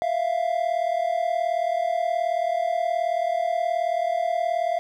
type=tone pair together; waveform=triangle; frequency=659.8 / 698.5 Hz; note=E5 / F5; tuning=+1 / 0 cents; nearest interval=minor second; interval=99 cents; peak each=-23 / -22 dBFS; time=0.02-4.79 s; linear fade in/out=0 ms; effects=none